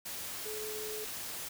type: tone in noise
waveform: sine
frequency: 428.9 Hz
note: A4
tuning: 44 cents flat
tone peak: -40 dBFS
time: 0.45-1.05 s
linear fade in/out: 10 ms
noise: white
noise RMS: -41 dBFS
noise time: 0.05-1.49 s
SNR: -2 dB
effects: none